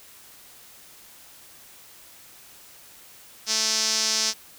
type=tone with band-pass filter; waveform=sawtooth; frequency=220 Hz; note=A3; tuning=in tune; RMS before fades=-24 dBFS; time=3.46-4.34 s; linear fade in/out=50 ms; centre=5500 Hz; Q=3.8; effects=white hiss -49 dBFS RMS until 4.58 s